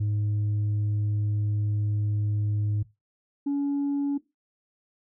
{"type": "tone pair in turn", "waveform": "sine", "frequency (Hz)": [104.5, 282.9], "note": ["G#2", "C#4"], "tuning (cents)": [11, 35], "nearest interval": "octave + perfect fourth", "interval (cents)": 1724, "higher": "second", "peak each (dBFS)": -21, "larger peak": "neither", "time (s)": [[0, 2.83], [3.46, 4.18]], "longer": "first", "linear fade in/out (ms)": 10, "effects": ["noise-tail reverb RT60 0.2 s tail -17 dB re dry", "tanh soft clip ceiling -22 dBFS"]}